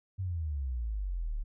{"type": "exponential sweep", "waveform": "sine", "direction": "down", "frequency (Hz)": [98, 34.65], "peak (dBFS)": -31, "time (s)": [0.18, 1.44], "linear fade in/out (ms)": 20, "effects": []}